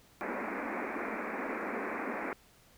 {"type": "band-pass noise", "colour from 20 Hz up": "pink", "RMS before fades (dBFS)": -37, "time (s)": [0.21, 2.33], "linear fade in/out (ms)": 0, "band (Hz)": [200, 2400], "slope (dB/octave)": 96, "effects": ["pink hiss -62 dBFS RMS until 2.77 s"]}